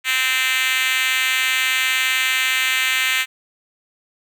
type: tone with high-pass filter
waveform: 5% pulse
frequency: 259.7 Hz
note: C4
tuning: 13 cents flat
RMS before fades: -19 dBFS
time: 0.04-3.26 s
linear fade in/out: 50 ms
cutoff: 2100 Hz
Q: 1.8
effects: none